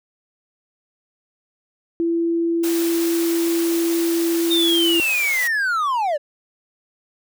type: tone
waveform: sine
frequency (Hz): 335.7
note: E4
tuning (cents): +32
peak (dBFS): -17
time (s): 2-5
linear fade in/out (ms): 0
type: high-pass noise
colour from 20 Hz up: white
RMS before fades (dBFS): -29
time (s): 2.63-5.48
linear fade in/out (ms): 10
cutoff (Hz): 430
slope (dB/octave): 48
type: linear sweep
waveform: triangle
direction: down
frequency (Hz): 3700 to 551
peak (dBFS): -16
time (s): 4.5-6.18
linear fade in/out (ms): 20
effects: none